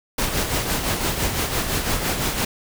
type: noise with tremolo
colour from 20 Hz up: pink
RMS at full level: -21 dBFS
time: 0.18-2.45 s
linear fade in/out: 5 ms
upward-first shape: sine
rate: 5.9 Hz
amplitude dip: 50%
effects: none